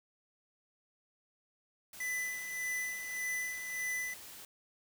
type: noise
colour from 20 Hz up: white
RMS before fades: -50 dBFS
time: 1.93-4.45 s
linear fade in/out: 2 ms
type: tone with tremolo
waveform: square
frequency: 2000 Hz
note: B6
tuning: 21 cents sharp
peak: -34 dBFS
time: 2-4.14 s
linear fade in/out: 5 ms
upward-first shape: sine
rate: 1.7 Hz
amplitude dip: 55%
effects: none